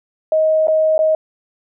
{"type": "tone with dropouts", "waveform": "sine", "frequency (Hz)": 629, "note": "D#5", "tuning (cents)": 19, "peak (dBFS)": -11, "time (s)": [0.32, 1.15], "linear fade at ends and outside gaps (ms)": 2, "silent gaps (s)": [[0.672, 0.682], [0.98, 0.99]], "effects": []}